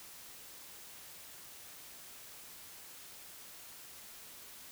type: silence
effects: white hiss -52 dBFS RMS until 4.71 s